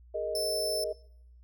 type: chord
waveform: sine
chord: Ab suspended second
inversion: none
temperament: just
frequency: 415.3 / 467.2 / 623 Hz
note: Ab4 / Bb4 / Eb5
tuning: 0 / +4 / +2 cents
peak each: -37 / -36 / -32 dBFS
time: 0.14-0.93 s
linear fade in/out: 10 ms
type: tone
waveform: sawtooth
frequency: 5290 Hz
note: E8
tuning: 5 cents sharp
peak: -29 dBFS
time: 0.35-0.84 s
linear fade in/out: 2 ms
effects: noise-tail reverb RT60 0.8 s tail -25 dB re dry + added 60 Hz sine -52 dBFS peak until 1.43 s